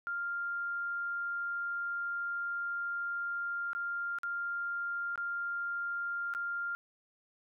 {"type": "tone with dropouts", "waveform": "sine", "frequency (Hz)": 1396.9, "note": "F6", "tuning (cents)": 0, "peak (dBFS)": -33, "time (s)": [0.07, 6.75], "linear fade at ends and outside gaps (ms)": 0, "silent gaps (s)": [[3.732, 3.75], [4.186, 4.233], [5.157, 5.177], [6.338, 6.349]], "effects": []}